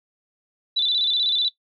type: tone with vibrato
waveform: sine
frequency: 3729 Hz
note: A#7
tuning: in tune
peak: -18 dBFS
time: 0.76-1.49 s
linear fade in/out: 10 ms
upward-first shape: square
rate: 16 Hz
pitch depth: 92 cents each way
effects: noise-tail reverb RT60 0.1 s tail -17 dB re dry